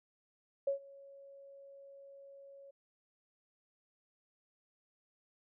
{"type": "tone with ADSR envelope", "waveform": "sine", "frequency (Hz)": 554, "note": "C#5", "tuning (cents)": -1, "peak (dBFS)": -28, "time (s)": [0.67, 2.71], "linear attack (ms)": 6, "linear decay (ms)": 110, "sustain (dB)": -24, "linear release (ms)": 9, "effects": []}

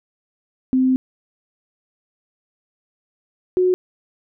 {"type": "tone pair in turn", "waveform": "sine", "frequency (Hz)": [258.9, 366.1], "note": ["C4", "F#4"], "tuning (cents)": [-18, -18], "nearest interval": "tritone", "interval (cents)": 600, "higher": "second", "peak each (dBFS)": -13, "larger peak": "neither", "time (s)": [[0.73, 0.96], [3.57, 3.74]], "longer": "first", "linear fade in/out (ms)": 0, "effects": []}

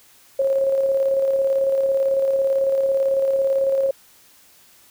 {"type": "tone with tremolo", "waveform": "sine", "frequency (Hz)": 542, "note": "C#5", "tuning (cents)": -39, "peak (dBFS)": -15, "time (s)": [0.39, 3.91], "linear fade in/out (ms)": 5, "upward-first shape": "square", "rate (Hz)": 18, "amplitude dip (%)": 30, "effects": ["white hiss -52 dBFS RMS until 4.9 s"]}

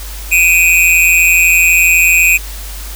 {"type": "tone with amplitude modulation", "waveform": "square", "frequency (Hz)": 2489, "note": "D#7", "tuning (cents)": 0, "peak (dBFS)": -3, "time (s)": [0.31, 2.38], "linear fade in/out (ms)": 20, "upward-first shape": "sine", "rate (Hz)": 172, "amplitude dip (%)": 90, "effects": ["added 50 Hz sine -24 dBFS peak until 2.95 s", "white hiss -30 dBFS RMS until 2.95 s"]}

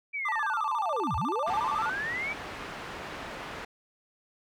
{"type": "linear two-way sweep", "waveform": "sine", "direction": "down then up", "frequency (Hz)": [2349, 61.74, 2349], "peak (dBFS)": -30, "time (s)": [0.13, 2.34], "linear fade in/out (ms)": 20, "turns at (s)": 1.16}
{"type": "tone with vibrato", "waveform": "triangle", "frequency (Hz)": 1021, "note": "C6", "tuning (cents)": -43, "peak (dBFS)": -27, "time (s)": [0.25, 1.9], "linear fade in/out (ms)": 5, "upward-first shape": "square", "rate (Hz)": 14, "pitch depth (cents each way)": 260}
{"type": "low-pass noise", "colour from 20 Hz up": "white", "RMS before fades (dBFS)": -40, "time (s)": [1.47, 3.65], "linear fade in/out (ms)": 5, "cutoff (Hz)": 1800, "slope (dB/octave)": 12}
{"effects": []}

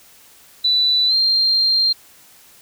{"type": "tone with pitch glide", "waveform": "sine", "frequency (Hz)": [3974, 4184], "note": ["B7", "C8"], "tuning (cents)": [10, -1], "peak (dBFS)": -13, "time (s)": [0.64, 1.93], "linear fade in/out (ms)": 10, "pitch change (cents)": 89, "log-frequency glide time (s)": [1.07, 1.14], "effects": ["white hiss -48 dBFS RMS until 2.61 s"]}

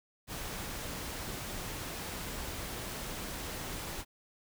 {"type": "noise", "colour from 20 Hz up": "pink", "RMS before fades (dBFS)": -40, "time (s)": [0.27, 4.05], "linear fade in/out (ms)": 50, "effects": []}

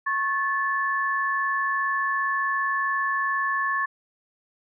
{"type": "tone pair together", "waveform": "sine", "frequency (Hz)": [1096.3, 1739], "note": ["C#6", "A6"], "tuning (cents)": [-20, -21], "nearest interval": "minor sixth", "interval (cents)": 799, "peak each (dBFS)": -25, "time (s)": [0.06, 3.86], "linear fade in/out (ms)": 10, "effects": []}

